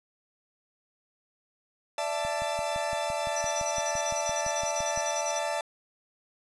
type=chord; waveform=40% pulse; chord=D suspended second; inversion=none; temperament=equal with one note detuned; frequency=587.3 / 668.8 / 880 Hz; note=D5 / E5 / A5; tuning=0 / +25 / 0 cents; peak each=-32 dBFS; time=1.98-5.61 s; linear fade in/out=2 ms
type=click train; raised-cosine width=5 ms; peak=-30 dBFS; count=17; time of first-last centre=2.25-4.976 s; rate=5.87 Hz
type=tone with tremolo; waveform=sine; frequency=5900 Hz; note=F#8; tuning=6 cents flat; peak=-31 dBFS; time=3.36-5.39 s; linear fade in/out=5 ms; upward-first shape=square; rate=10 Hz; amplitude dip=80%
effects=resampled to 24000 Hz